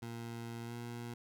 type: tone with pitch glide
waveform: 20% pulse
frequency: 116.7 to 118.81 Hz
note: A#2 to A#2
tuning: +2 to +33 cents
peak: -37 dBFS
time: 0.02-1.14 s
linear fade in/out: 5 ms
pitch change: +31 cents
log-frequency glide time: 0.65-0.73 s
effects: none